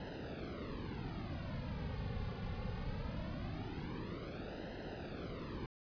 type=noise with flanger; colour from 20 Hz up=brown; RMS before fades=-43 dBFS; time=0-5.66 s; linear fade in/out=2 ms; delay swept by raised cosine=0.86 to 3.16 ms; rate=0.21 Hz; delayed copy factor=-1; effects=resampled to 11025 Hz